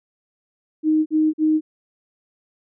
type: tone bursts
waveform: sine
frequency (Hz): 311.1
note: D#4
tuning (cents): 0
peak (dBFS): -14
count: 3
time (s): 0.83-1.61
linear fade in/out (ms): 50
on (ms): 230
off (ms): 45
effects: none